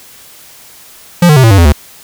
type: tone with pitch steps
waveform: square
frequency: 174.61 / 151.13 / 130.81 / 113.22 / 98 / 84.82 / 73.41 Hz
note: F3 / D3 / C3 / A2 / G2 / E2 / D2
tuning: 0 / +50 / 0 / +50 / 0 / +50 / 0 cents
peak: -3 dBFS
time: 1.22-1.724 s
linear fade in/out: 5 ms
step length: 72 ms
effects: white hiss -37 dBFS RMS until 2.03 s